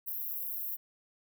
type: high-pass noise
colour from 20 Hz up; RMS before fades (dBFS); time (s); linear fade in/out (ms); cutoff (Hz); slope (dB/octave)
pink; -37; 0.06-0.77; 20; 12000; 96
effects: none